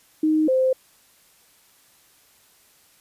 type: tone pair in turn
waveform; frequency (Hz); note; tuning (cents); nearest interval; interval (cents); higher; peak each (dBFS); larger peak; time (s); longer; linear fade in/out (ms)
sine; 311.1 / 519.8; D#4 / C5; 0 / -11; major sixth; 889; second; -16; neither; 0.23-0.48 / 0.48-0.73; neither; 5
effects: white hiss -57 dBFS RMS until 3 s + resampled to 32000 Hz